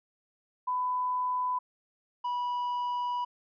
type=tone pair in turn; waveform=sine / triangle; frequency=1000 / 978.3 Hz; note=B5 / B5; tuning=+21 / -17 cents; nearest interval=unison; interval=38 cents; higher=first; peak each=-27 dBFS; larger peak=neither; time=0.67-1.59 / 2.24-3.25 s; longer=second; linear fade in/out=10 ms; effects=resampled to 11025 Hz